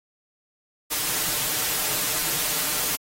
white noise with comb filter, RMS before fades -25 dBFS, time 0.9-2.97 s, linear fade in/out 20 ms, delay 6.6 ms, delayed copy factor +0.55, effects AAC 48 kbps

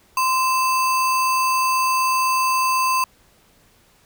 sine tone with sample-and-hold, 1036 Hz, C6, 17 cents flat, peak -16 dBFS, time 0.17-3.04 s, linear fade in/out 2 ms, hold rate 3675 Hz, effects pink hiss -56 dBFS RMS until 4.05 s

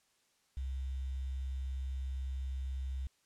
sine tone with quantisation, 66 Hz, C2, 16 cents sharp, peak -35 dBFS, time 0.57-3.07 s, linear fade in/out 0 ms, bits 10, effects white hiss -73 dBFS RMS until 3.25 s + low-pass 9000 Hz 12 dB/octave

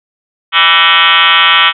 sine tone with frequency modulation, 2217 Hz, C#7, in tune, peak -4 dBFS, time 0.52-1.73 s, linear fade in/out 50 ms, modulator 176 Hz, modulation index 6.6, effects none

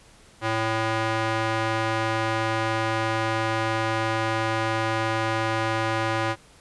square tone with band-pass filter, 111.5 Hz, A2, 23 cents sharp, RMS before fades -25 dBFS, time 0.41-6.36 s, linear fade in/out 50 ms, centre 1300 Hz, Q 0.69, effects pink hiss -53 dBFS RMS until 6.6 s + resampled to 24000 Hz

